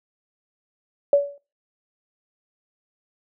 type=tone with exponential decay; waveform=sine; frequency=569 Hz; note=C#5; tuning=45 cents sharp; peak=-9 dBFS; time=1.13-1.38 s; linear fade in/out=2 ms; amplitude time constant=53 ms; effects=noise-tail reverb RT60 0.4 s tail -23 dB re dry